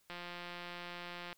click train, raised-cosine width 0.3 ms, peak -29 dBFS, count 216, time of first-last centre 0.1-1.329 s, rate 175 Hz, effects white hiss -72 dBFS RMS until 1.37 s

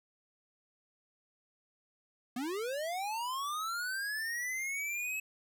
square linear sweep, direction up, 232.5 to 2596 Hz, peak -35 dBFS, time 2.36-5.2 s, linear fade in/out 5 ms, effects none

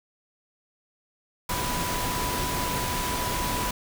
sine tone in noise, 987.8 Hz, B5, in tune, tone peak -31 dBFS, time 1.49-3.71 s, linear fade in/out 5 ms, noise pink, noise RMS -29 dBFS, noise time 1.49-3.71 s, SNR -5 dB, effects none

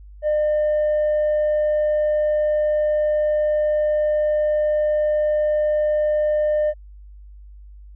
sine tone with tanh clipping, 604 Hz, D5, 48 cents sharp, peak -17 dBFS, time 0.22-6.74 s, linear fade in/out 50 ms, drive 1 dB, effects added 50 Hz sine -39 dBFS peak until 7.95 s

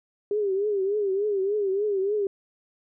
sine tone with vibrato, 401.3 Hz, G4, 41 cents sharp, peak -22 dBFS, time 0.31-2.27 s, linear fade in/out 2 ms, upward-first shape triangle, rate 3.4 Hz, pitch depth 120 cents each way, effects none

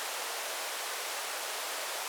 pink band-pass noise, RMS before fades -37 dBFS, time 0-2.08 s, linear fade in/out 0 ms, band 510 to 13000 Hz, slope 24 dB/octave, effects none

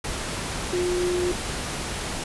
sine tone in noise, 356.9 Hz, F4, 38 cents sharp, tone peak -22 dBFS, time 0.73-1.32 s, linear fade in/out 5 ms, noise pink, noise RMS -30 dBFS, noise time 0.04-2.24 s, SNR +5 dB, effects resampled to 24000 Hz

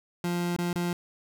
30% pulse tone with dropouts, 174.61 Hz, F3, in tune, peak -24 dBFS, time 0.24-0.93 s, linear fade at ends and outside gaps 2 ms, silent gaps 0.564-0.586 / 0.73-0.757 s, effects none

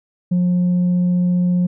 sine tone with tanh clipping, 178.5 Hz, F3, 38 cents sharp, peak -14 dBFS, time 0.31-1.67 s, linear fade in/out 10 ms, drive 1 dB, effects none

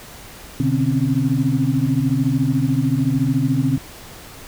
sine tone cluster, 126.8 / 147.8 / 258.4 / 272.1 Hz, B2 / D3 / C4 / C#4, +46 / +11 / -21 / -32 cents, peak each -21 dBFS, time 0.6-3.78 s, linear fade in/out 2 ms, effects pink hiss -39 dBFS RMS until 4.47 s

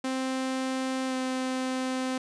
sawtooth tone with pitch glide, 261.6 to 258.7 Hz, C4 to C4, 0 to -19 cents, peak -24 dBFS, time 0.04-2.18 s, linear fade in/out 5 ms, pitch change -19 cents, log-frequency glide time 1.07-1.14 s, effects resampled to 22050 Hz

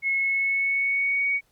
sine tone with pitch glide, 2180 to 2243 Hz, C#7 to C#7, -29 to +20 cents, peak -21 dBFS, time 0.02-1.41 s, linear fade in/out 50 ms, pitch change +49 cents, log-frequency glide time 0.14-1.28 s, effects pink hiss -66 dBFS RMS until 1.51 s + Opus 48 kbps

